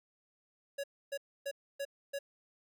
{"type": "tone bursts", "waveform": "square", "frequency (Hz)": 559, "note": "C#5", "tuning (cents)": 14, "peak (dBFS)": -36, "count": 5, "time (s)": [0.78, 2.19], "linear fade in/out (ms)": 10, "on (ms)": 58, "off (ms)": 280, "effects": []}